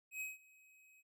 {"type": "tone with ADSR envelope", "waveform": "square", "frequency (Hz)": 2537, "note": "D#7", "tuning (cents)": 33, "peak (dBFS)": -40, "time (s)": [0.11, 1.03], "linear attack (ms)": 98, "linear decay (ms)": 170, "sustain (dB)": -24, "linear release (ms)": 33, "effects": []}